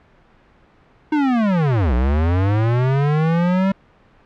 square linear two-way sweep, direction down then up, 311.1 to 58.27 to 196.6 Hz, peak -15 dBFS, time 1.12-3.72 s, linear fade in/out 5 ms, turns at 1.94 s, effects pink hiss -52 dBFS RMS until 4.25 s + low-pass 2000 Hz 12 dB/octave

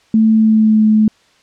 sine tone with pitch glide, 220.4 to 215.7 Hz, A3 to A3, +3 to -34 cents, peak -7 dBFS, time 0.14-1.08 s, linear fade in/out 2 ms, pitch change -37 cents, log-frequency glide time 0.32-0.86 s, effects white hiss -52 dBFS RMS until 1.42 s + low-pass 5000 Hz 12 dB/octave

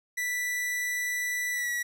45% pulse tone with pitch glide, 1972 to 1933.6 Hz, B6 to B6, -3 to -37 cents, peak -28 dBFS, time 0.17-1.83 s, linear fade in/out 10 ms, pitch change -34 cents, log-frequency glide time 1.52-1.7 s, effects none

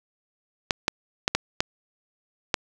clicks, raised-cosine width 0.2 ms, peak -3 dBFS, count 6, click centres 0.708 / 0.881 / 1.279 / 1.35 / 1.605 / 2.542 s, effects none

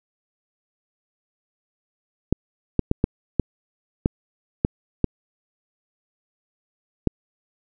clicks, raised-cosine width 3 ms, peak -4 dBFS, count 9, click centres 2.326 / 2.793 / 2.914 / 3.041 / 3.397 / 4.059 / 4.649 / 5.043 / 7.073 s, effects none

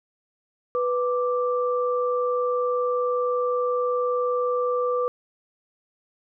sine tone pair together, 493.9 / 1174.7 Hz, B4 / D6, 0 / 0 cents, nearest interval octave + minor third, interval 1500 cents, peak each -22 / -27 dBFS, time 0.75-5.08 s, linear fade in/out 0 ms, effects none

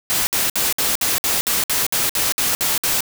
white noise bursts, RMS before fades -19 dBFS, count 13, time 0.1-3.006 s, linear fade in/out 0 ms, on 170 ms, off 58 ms, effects none

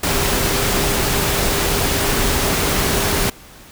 sine tone in noise, 400 Hz, G4, 35 cents sharp, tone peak -27 dBFS, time 0.03-3.3 s, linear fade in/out 5 ms, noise pink, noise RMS -18 dBFS, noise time 0.03-3.3 s, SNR -12 dB, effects pink hiss -42 dBFS RMS until 3.71 s

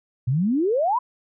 sine exponential sweep, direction up, 116.54 to 1037 Hz, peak -18 dBFS, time 0.27-0.99 s, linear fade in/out 10 ms, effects none

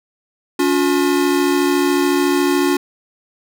square tone pair together, 284.4 / 358.3 Hz, C#4 / F4, +45 / +44 cents, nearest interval major third, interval 399 cents, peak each -17 dBFS, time 0.59-2.77 s, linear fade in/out 5 ms, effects none

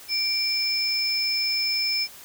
triangle tone pair together, 2349 / 5240 Hz, D7 / E8, 0 / -11 cents, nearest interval octave + major second, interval 1389 cents, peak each -27 / -22 dBFS, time 0.08-2.08 s, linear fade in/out 50 ms, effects white hiss -45 dBFS RMS until 2.24 s

